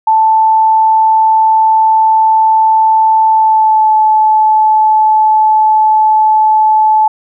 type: tone with pitch glide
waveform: sine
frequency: 880 to 865.9 Hz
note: A5 to A5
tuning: 0 to -28 cents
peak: -5 dBFS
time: 0.07-7.08 s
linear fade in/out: 5 ms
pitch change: -28 cents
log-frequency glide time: 3.29-3.94 s
effects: none